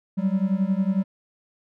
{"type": "beating tone pair", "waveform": "triangle", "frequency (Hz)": [186.7, 197.7], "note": ["F#3", "G3"], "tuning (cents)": [16, 15], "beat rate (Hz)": 11, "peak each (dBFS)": -21, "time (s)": [0.17, 1.04], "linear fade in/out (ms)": 20, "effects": []}